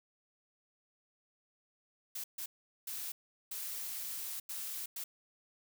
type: noise bursts at uneven times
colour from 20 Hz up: blue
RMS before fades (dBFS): -41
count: 6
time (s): 2.15-2.24 / 2.38-2.46 / 2.87-3.12 / 3.51-4.4 / 4.49-4.86 / 4.96-5.04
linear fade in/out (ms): 5
effects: none